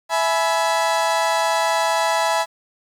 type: chord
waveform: 35% pulse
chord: E major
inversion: none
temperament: equal with one note detuned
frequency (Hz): 659.3 / 844.2 / 987.8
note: E5 / G#5 / B5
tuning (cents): 0 / +28 / 0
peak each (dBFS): -20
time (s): 0.09-2.46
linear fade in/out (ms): 50
effects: low-pass 10000 Hz 12 dB/octave + 8-bit